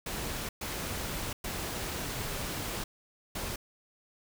pink noise bursts at uneven times, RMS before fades -36 dBFS, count 4, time 0.06-0.49 / 0.61-1.33 / 1.44-2.84 / 3.35-3.56 s, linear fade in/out 5 ms, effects none

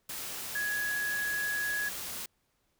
sine tone in noise, 1673 Hz, G#6, 12 cents sharp, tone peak -30 dBFS, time 0.55-1.89 s, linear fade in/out 5 ms, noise white, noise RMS -39 dBFS, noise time 0.09-2.26 s, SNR +6 dB, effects pink hiss -75 dBFS RMS until 2.79 s

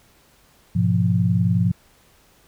sine chord, F diminished, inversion first, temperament equal, 103.83 / 123.47 / 174.61 Hz, Ab2 / Cb3 / F3, 0 / 0 / 0 cents, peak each -20 / -22 / -19 dBFS, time 0.75-1.72 s, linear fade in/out 10 ms, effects pink hiss -56 dBFS RMS until 2.47 s

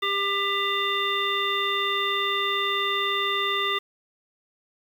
harmonic tone, 397.9 Hz, G4, 26 cents sharp, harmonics 1 / 3 / 5 / 7 / 9, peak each -31 / -27 / -29 / -32 / -28 dBFS, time 0.02-3.79 s, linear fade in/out 10 ms, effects 8-bit

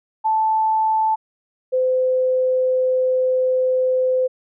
sine tone pair in turn, 877 / 512.7 Hz, A5 / C5, -6 / -35 cents, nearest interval major sixth, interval 929 cents, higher first, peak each -15 dBFS, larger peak neither, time 0.24-1.16 / 1.72-4.28 s, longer second, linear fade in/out 20 ms, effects none

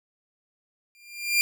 sawtooth tone with exponential growth, 2392 Hz, D7, 31 cents sharp, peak -13 dBFS, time 0.95-1.41 s, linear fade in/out 0 ms, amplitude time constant 100 ms, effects none

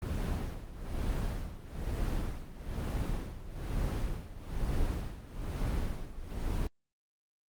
brown noise with tremolo, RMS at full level -31 dBFS, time 0.02-6.67 s, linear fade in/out 2 ms, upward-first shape sine, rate 1.1 Hz, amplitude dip 80%, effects Opus 24 kbps

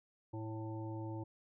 harmonic tone with a mistuned harmonic, 110 Hz, A2, in tune, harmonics 1 / 3 / 5 / 7 / 8, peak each -42 / -44 / -52 / -58 / -51 dBFS, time 0.33-1.24 s, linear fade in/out 10 ms, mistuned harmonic 8, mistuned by +17 cents, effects none

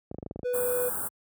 clicks, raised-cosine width 2 ms, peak -23 dBFS, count 9, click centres 0.114 / 0.145 / 0.185 / 0.228 / 0.263 / 0.311 / 0.36 / 0.393 / 0.432 s
triangle tone, 493.9 Hz, B4, in tune, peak -24 dBFS, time 0.44-0.9 s, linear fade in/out 20 ms
white band-stop noise, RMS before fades -32 dBFS, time 0.53-1.09 s, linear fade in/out 20 ms, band 1600 to 7900 Hz, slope 96 dB/octave
effects high-pass 60 Hz 12 dB/octave

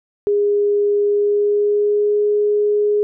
sine tone with pitch glide, 410 to 416 Hz, G#4 to G#4, -22 to +3 cents, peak -13 dBFS, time 0.27-3.03 s, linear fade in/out 0 ms, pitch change +25 cents, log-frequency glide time 1.04-2.2 s, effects none

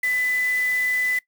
sine tone in noise, 2000 Hz, B6, 21 cents sharp, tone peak -20 dBFS, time 0.03-1.19 s, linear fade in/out 5 ms, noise white, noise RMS -38 dBFS, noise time 0.03-1.19 s, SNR +15 dB, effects noise-tail reverb RT60 0.1 s tail -19 dB re dry

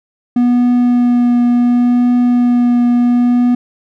triangle tone with vibrato, 243.2 Hz, B3, 26 cents flat, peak -6 dBFS, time 0.36-3.55 s, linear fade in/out 5 ms, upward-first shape triangle, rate 0.7 Hz, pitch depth 13 cents each way, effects none

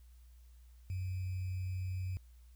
sine tone with sample-and-hold, 92.5 Hz, F#2, in tune, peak -35 dBFS, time 0.9-2.17 s, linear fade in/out 0 ms, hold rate 2450 Hz, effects added 60 Hz sine -55 dBFS peak until 2.55 s + white hiss -73 dBFS RMS until 2.55 s

